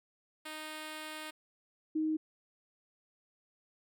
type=tone pair in turn; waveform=5% pulse / sine; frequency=309.8 / 312.7 Hz; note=D#4 / D#4; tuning=-7 / +9 cents; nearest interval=unison; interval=16 cents; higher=second; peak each=-30 / -29 dBFS; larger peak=second; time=0.45-1.31 / 1.95-2.17 s; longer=first; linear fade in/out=10 ms; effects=none